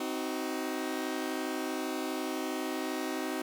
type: chord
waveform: sawtooth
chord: C diminished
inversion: none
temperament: just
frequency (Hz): 261.6 / 314 / 376.7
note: C4 / Eb4 / Gb4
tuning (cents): 0 / +16 / +31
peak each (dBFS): -33 / -32 / -34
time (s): 0-3.42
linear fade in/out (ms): 5
effects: none